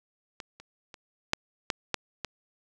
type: clicks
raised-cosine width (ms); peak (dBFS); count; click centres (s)
0.2; -21 / -29 / -27 / -6 / -9 / -9 / -15; 7; 0.402 / 0.6 / 0.942 / 1.334 / 1.702 / 1.943 / 2.247
effects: none